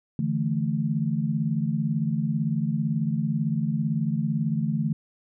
sine chord, D suspended second, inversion none, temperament equal, 146.83 / 164.81 / 220 Hz, D3 / E3 / A3, 0 / 0 / 0 cents, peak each -27 dBFS, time 0.19-4.93 s, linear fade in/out 2 ms, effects none

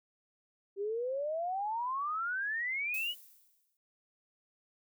sine exponential sweep, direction up, 387.4 to 3000 Hz, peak -32 dBFS, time 0.76-3.15 s, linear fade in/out 50 ms
violet noise with exponential decay, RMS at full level -42 dBFS, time 2.94-3.77 s, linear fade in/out 1 ms, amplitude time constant 180 ms
effects none

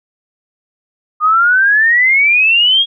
sine exponential sweep, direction up, 1216 to 3322 Hz, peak -7 dBFS, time 1.2-2.86 s, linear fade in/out 50 ms, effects none

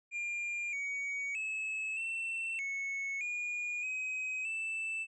triangle tone with pitch steps, 2400 / 2248 / 2590 / 2689 / 2202 / 2437 / 2528 / 2646 Hz, D7 / C#7 / E7 / E7 / C#7 / D#7 / D#7 / E7, +37 / +24 / -31 / +34 / -12 / -37 / +27 / +6 cents, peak -33 dBFS, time 0.11-5.07 s, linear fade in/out 50 ms, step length 620 ms, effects resampled to 22050 Hz

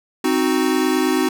square chord, C diminished, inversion none, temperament equal, 261.6 / 311.1 / 370 Hz, C4 / Eb4 / Gb4, 0 / 0 / 0 cents, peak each -21 dBFS, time 0.24-1.29 s, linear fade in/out 5 ms, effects none

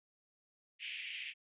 white band-pass noise, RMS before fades -44 dBFS, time 0.79-1.34 s, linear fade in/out 50 ms, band 2100 to 3100 Hz, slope 48 dB/octave, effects resampled to 8000 Hz

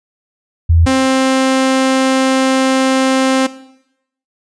sine / sawtooth tone pair in turn, 83.2 / 263.6 Hz, E2 / C4, +17 / +13 cents, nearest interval octave + minor sixth, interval 1996 cents, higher second, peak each -6 dBFS, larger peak neither, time 0.69-0.86 / 0.86-3.47 s, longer second, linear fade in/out 10 ms, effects noise-tail reverb RT60 0.8 s tail -17 dB re dry + resampled to 22050 Hz

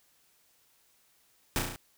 pink noise with echo, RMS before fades -28 dBFS, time 1.56-1.59 s, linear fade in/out 0 ms, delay 34 ms, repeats 5, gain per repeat -3 dB, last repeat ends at 1.76 s, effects white hiss -67 dBFS RMS until 1.97 s

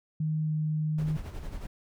sine tone with pitch glide, 155.56 to 154.4 Hz, D#3 to D#3, 0 to -13 cents, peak -26 dBFS, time 0.2-1.17 s, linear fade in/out 5 ms, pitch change -13 cents, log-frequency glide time 0.45-0.5 s
brown noise with tremolo, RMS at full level -36 dBFS, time 0.98-1.67 s, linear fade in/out 5 ms, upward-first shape sine, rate 11 Hz, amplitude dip 55%
effects none

